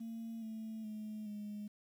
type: tone with pitch steps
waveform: sine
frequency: 227.2 / 220.7 / 214.4 / 208.3 Hz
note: A#3 / A3 / A3 / G#3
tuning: -44 / +5 / -45 / +5 cents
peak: -40 dBFS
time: 0-1.68 s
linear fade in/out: 10 ms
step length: 420 ms
effects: tanh soft clip ceiling -38 dBFS + 11-bit